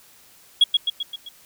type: tone with echo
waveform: sine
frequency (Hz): 3322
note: G#7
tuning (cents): 0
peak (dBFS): -8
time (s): 0.61-0.64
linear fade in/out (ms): 5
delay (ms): 130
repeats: 5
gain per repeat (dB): -5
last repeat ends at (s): 1.29
effects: tanh soft clip ceiling -8 dBFS + white hiss -52 dBFS RMS until 1.45 s